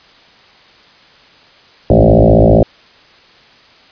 sine tone with frequency modulation, 226 Hz, A3, 47 cents sharp, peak -4 dBFS, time 1.9-2.63 s, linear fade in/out 2 ms, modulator 55.3 Hz, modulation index 7.7, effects white hiss -44 dBFS RMS until 3.91 s + resampled to 11025 Hz

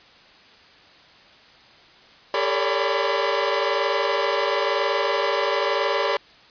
sawtooth tone cluster, 403 / 455.4 / 560 / 581 / 1004 Hz, G4 / A#4 / C#5 / D5 / B5, +48 / -40 / +18 / -19 / +28 cents, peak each -23 dBFS, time 2.34-6.17 s, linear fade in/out 2 ms, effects white hiss -50 dBFS RMS until 6.5 s + resampled to 11025 Hz

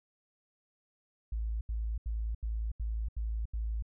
sine tone bursts, 55 Hz, A1, in tune, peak -31 dBFS, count 7, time 1.32-3.824 s, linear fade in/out 5 ms, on 290 ms, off 79 ms, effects none

